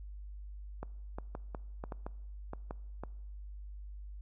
clicks, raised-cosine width 1 ms, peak -26 dBFS, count 10, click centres 0.83 / 1.185 / 1.351 / 1.548 / 1.839 / 1.922 / 2.065 / 2.534 / 2.709 / 3.036 s, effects noise-tail reverb RT60 1.0 s tail -22 dB re dry + added 50 Hz sine -43 dBFS peak until 4.21 s

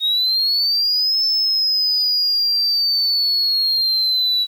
sine linear two-way sweep, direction up then down, 3729 to 5274 to 3915 Hz, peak -13 dBFS, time 0-4.47 s, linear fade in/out 50 ms, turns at 1.24 s, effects tanh soft clip ceiling -13 dBFS + 8-bit

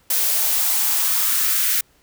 blue noise with high-pass filter sweep, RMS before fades -19 dBFS, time 0.1-1.81 s, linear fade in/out 5 ms, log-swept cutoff 480 to 1700 Hz, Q 2.2, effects pink hiss -58 dBFS RMS until 2.02 s

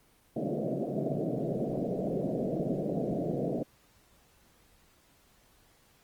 pink band-pass noise, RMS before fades -32 dBFS, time 0.36-3.63 s, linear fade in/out 5 ms, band 130 to 690 Hz, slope 96 dB/octave, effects pink hiss -64 dBFS RMS until 6.03 s + Opus 24 kbps

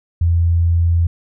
sine tone, 84.7 Hz, E2, 48 cents sharp, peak -11 dBFS, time 0.21-1.07 s, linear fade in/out 5 ms, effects none

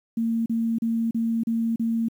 sine tone bursts, 228.4 Hz, A#3, 35 cents flat, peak -21 dBFS, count 6, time 0.17-2.085 s, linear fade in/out 5 ms, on 290 ms, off 35 ms, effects 9-bit

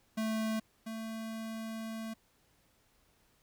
square tone pair in turn, 220 / 222.9 Hz, A3 / A3, 0 / +23 cents, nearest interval unison, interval 23 cents, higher second, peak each -32 / -39 dBFS, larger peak first, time 0.17-0.6 / 0.86-2.14 s, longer second, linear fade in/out 10 ms, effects pink hiss -70 dBFS RMS until 3.42 s

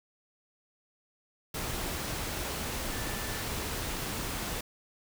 sine tone in noise, 1760 Hz, A6, in tune, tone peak -45 dBFS, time 2.91-3.42 s, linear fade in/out 5 ms, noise pink, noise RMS -35 dBFS, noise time 1.54-4.61 s, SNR -13 dB, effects none

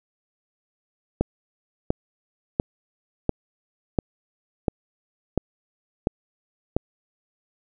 click train, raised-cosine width 2 ms, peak -6 dBFS, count 9, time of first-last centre 1.21-6.766 s, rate 1.44 Hz, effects none

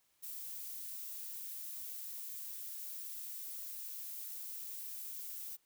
violet noise, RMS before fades -45 dBFS, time 0.22-5.57 s, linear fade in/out 20 ms, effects white hiss -75 dBFS RMS until 5.65 s

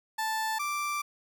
30% pulse tone pair in turn, 880 / 1174.7 Hz, A5 / D6, 0 / 0 cents, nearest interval perfect fourth, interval 500 cents, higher second, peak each -26 / -27 dBFS, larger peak first, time 0.18-0.59 / 0.59-1.02 s, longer second, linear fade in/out 10 ms, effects none

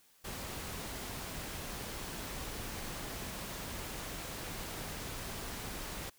pink noise, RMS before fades -42 dBFS, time 0.24-6.1 s, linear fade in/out 10 ms, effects white hiss -66 dBFS RMS until 6.18 s

